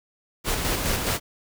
pink noise with tremolo, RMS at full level -24 dBFS, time 0.44-1.2 s, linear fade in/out 50 ms, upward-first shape square, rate 4.8 Hz, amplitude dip 35%, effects none

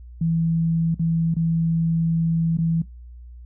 sine tone with dropouts, 164.81 Hz, E3, in tune, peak -18 dBFS, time 0.21-2.82 s, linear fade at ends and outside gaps 5 ms, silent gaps 0.945-0.994 / 1.342-1.365 / 2.572-2.585 s, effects noise-tail reverb RT60 0.2 s tail -20 dB re dry + added 60 Hz sine -38 dBFS peak until 3.45 s

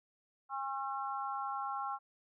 harmonic tone, 270.7 Hz, C#4, 41 cents flat, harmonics 3 / 4 / 5, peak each -39 / -40 / -41 dBFS, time 0.49-1.99 s, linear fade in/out 50 ms, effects none

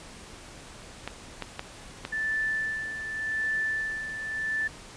clicks, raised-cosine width 0.3 ms, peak -16 dBFS, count 4, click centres 1.076 / 1.423 / 1.594 / 2.051 s
sine tone with tremolo, 1760 Hz, A6, in tune, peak -25 dBFS, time 2.12-4.68 s, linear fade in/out 10 ms, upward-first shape sine, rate 0.87 Hz, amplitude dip 60%
effects pink hiss -46 dBFS RMS until 4.96 s + resampled to 22050 Hz

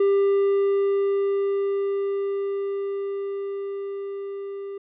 triangle tone with level ramp, 396.9 Hz, G4, 22 cents sharp, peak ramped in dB -14 to -29 dBFS, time 0-4.78 s, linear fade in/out 5 ms, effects resampled to 8000 Hz

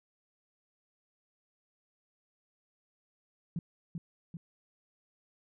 sine tone with echo, 168.2 Hz, E3, 35 cents sharp, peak -31 dBFS, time 3.56-3.59 s, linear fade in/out 2 ms, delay 390 ms, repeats 2, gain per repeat -4 dB, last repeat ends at 4.37 s, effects none

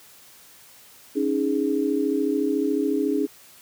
sine chord, C# suspended second, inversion none, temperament equal, 277.2 / 311.1 / 415.3 Hz, C#4 / D#4 / G#4, 0 / 0 / 0 cents, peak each -24 / -25 / -25 dBFS, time 1.15-3.27 s, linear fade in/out 20 ms, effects white hiss -50 dBFS RMS until 3.61 s + high-pass 60 Hz 12 dB/octave

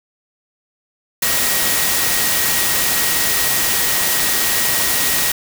sine tone in noise, 1894 Hz, A#6, 27 cents sharp, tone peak -26 dBFS, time 1.22-5.32 s, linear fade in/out 5 ms, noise white, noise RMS -17 dBFS, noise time 1.22-5.32 s, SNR -12 dB, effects none

